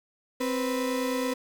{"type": "tone pair together", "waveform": "35% pulse", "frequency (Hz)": [261.6, 493.9], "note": ["C4", "B4"], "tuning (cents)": [0, 0], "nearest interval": "major seventh", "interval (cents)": 1100, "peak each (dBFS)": [-27, -28], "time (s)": [0.4, 1.34], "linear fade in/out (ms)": 10, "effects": ["8-bit"]}